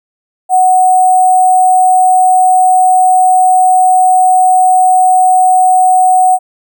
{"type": "tone with sample-and-hold", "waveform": "sine", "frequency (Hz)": 740, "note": "F#5", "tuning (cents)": 0, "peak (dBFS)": -4, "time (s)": [0.49, 6.39], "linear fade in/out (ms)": 50, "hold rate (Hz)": 8820, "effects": []}